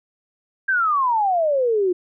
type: exponential sweep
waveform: sine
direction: down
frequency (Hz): 1615 to 349.2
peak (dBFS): -16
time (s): 0.68-1.93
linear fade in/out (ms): 10
effects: none